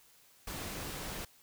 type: noise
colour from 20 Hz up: pink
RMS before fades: -41 dBFS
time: 0.47-1.25 s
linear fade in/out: 5 ms
effects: white hiss -63 dBFS RMS until 1.42 s